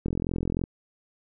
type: click train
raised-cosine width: 3 ms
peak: -15 dBFS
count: 26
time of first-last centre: 0.06-0.639 s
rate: 43.2 Hz
effects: none